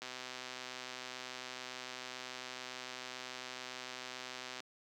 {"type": "click train", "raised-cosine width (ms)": 0.2, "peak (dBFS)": -26, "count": 583, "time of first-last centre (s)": [0.02, 4.603], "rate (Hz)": 127, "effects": ["high-pass 200 Hz 12 dB/octave", "11-bit"]}